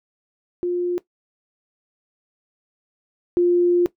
sine tone pair in turn, 353.7 / 351.3 Hz, F4 / F4, +22 / +10 cents, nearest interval unison, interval 12 cents, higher first, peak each -19 / -13 dBFS, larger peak second, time 0.63-0.98 / 3.37-3.86 s, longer second, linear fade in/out 0 ms, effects noise-tail reverb RT60 0.1 s tail -17 dB re dry

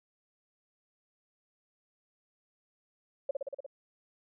sine tone with echo, 554.4 Hz, C#5, in tune, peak -27 dBFS, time 3.29-3.31 s, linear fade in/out 5 ms, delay 59 ms, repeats 6, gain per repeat -2 dB, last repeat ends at 3.664 s, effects none

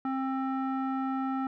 square tone with low-pass filter, 265.3 Hz, C4, 24 cents sharp, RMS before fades -31 dBFS, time 0.05-1.47 s, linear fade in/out 2 ms, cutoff 1200 Hz, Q 2.7, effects none

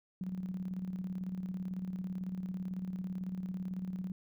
sine tone with tremolo, 185 Hz, F#3, in tune, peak -34 dBFS, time 0.21-4.12 s, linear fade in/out 2 ms, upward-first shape square, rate 18 Hz, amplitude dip 50%, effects none

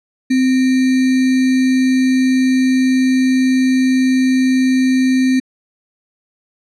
sine tone with sample-and-hold, 259.1 Hz, C4, 17 cents flat, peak -10 dBFS, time 0.3-5.4 s, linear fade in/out 10 ms, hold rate 2100 Hz, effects low-pass 7000 Hz 12 dB/octave

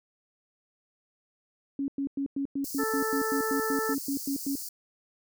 sine tone bursts, 277.2 Hz, C#4, in tune, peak -27 dBFS, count 15, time 1.79-4.555 s, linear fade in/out 2 ms, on 91 ms, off 100 ms
white high-pass noise, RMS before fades -38 dBFS, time 2.64-4.69 s, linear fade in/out 5 ms, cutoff 4400 Hz, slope 96 dB/octave
harmonic tone, 440 Hz, A4, in tune, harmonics 1 / 2 / 3 / 4, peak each -30 / -38 / -33 / -35 dBFS, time 2.78-3.95 s, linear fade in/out 20 ms
effects none

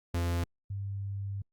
45% pulse / sine tone pair in turn, 86 / 99.1 Hz, F2 / G2, -26 / +19 cents, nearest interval major second, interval 245 cents, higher second, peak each -28 / -33 dBFS, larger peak first, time 0.14-0.44 / 0.7-1.42 s, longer second, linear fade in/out 5 ms, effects Opus 48 kbps

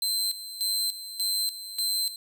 sawtooth tone with tremolo, 4099 Hz, C8, 36 cents flat, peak -22 dBFS, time 0.02-2.16 s, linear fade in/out 2 ms, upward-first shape square, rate 1.7 Hz, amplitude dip 75%, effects none

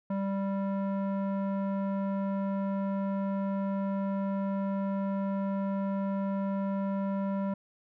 square tone with low-pass filter, 196 Hz, G3, in tune, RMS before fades -31 dBFS, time 0.1-7.54 s, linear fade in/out 5 ms, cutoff 980 Hz, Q 1.3, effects none

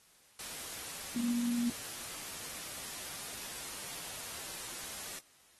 sine tone in noise, 238.6 Hz, A#3, 41 cents sharp, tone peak -30 dBFS, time 1.16-1.7 s, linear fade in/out 2 ms, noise white, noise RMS -43 dBFS, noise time 0.39-5.19 s, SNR +10 dB, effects white hiss -64 dBFS RMS until 5.59 s + AAC 32 kbps

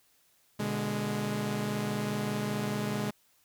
sawtooth chord, G# diminished, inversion first, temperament equal with one note detuned, 121.91 / 146.83 / 207.7 Hz, B2 / D3 / G#3, -22 / 0 / 0 cents, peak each -33 / -33 / -28 dBFS, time 0.59-3.11 s, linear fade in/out 10 ms, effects white hiss -67 dBFS RMS until 3.44 s

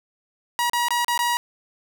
sawtooth tone with dropouts, 958 Hz, A#5, 47 cents sharp, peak -16 dBFS, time 0.59-1.37 s, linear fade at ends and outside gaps 0 ms, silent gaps 0.697-0.733 / 0.884-0.906 / 1.046-1.082 / 1.177-1.191 s, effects none

